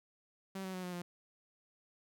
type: tone with pitch steps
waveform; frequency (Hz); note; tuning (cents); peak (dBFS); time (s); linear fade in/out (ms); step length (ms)
sawtooth; 192.2 / 187.92 / 183.73 / 179.64 / 175.64; G3 / F#3 / F#3 / F3 / F3; -34 / +27 / -12 / +49 / +10; -36; 0.55-1.02; 5; 94
effects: none